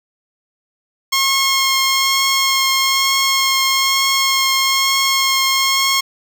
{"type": "tone with vibrato", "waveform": "10% pulse", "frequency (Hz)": 1078, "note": "C#6", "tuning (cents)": -49, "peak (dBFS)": -5, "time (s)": [1.12, 6.01], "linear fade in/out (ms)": 10, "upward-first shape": "triangle", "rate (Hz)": 1.1, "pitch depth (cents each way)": 11, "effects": []}